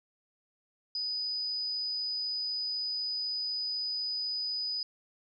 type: tone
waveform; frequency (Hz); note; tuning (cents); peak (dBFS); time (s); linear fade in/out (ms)
sine; 4978; D#8; 0; -31; 0.95-4.83; 2
effects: none